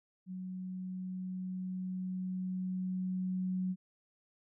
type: tone with level ramp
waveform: sine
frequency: 185 Hz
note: F#3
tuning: in tune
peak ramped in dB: -39 to -31 dBFS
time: 0.26-3.76 s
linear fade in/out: 50 ms
effects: none